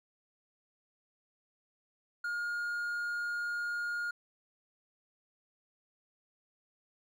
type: tone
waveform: triangle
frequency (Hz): 1423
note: F6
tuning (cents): +32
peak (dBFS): -31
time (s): 2.24-4.11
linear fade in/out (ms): 5
effects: none